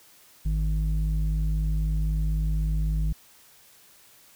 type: tone with low-pass filter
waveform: square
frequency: 51.91 Hz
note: G#1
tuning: in tune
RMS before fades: -25 dBFS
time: 0.45-3.13 s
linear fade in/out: 10 ms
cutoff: 130 Hz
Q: 2.6
effects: white hiss -55 dBFS RMS until 4.35 s